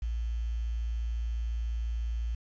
sine tone with quantisation, 57.1 Hz, A#1, 35 cents flat, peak -29 dBFS, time 0.02-2.35 s, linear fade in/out 5 ms, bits 9, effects resampled to 16000 Hz

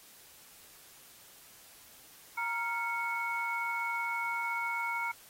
sine tone cluster, 938 / 1388 / 2209 Hz, A#5 / F6 / C#7, +11 / -11 / -7 cents, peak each -35 / -37 / -35 dBFS, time 2.37-5.12 s, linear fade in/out 10 ms, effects white hiss -56 dBFS RMS until 5.29 s + AAC 48 kbps

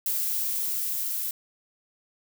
violet noise with level ramp, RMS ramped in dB -27 to -30 dBFS, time 0.06-1.31 s, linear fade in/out 2 ms, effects none

